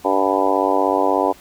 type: harmonic tone with a mistuned harmonic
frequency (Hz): 96.6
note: G2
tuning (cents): -25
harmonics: 3 / 4 / 5 / 6 / 7 / 8 / 9 / 10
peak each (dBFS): -23 / -23 / -23 / -23 / -23 / -23 / -23 / -23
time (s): 0.04-1.33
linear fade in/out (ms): 20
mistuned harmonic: 10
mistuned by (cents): +43
effects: pink hiss -46 dBFS RMS until 1.4 s